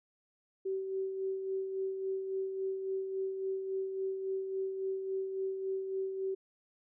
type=tone with tremolo; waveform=sine; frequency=383.5 Hz; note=G4; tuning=38 cents flat; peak=-31 dBFS; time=0.65-6.35 s; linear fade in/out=10 ms; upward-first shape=sine; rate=3.6 Hz; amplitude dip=45%; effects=none